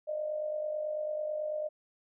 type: tone with amplitude modulation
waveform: sine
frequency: 610 Hz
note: D#5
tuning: 34 cents flat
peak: -29 dBFS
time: 0.07-1.69 s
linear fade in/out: 20 ms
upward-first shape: sine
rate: 49.1 Hz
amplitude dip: 55%
effects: none